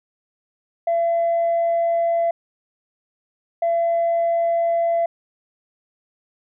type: tone pair in turn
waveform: sine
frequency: 676 / 676 Hz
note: E5 / E5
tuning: +43 / +43 cents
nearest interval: unison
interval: 0 cents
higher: neither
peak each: -15 dBFS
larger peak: neither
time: 0.87-2.31 / 3.62-5.06 s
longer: neither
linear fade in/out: 5 ms
effects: tanh soft clip ceiling -14 dBFS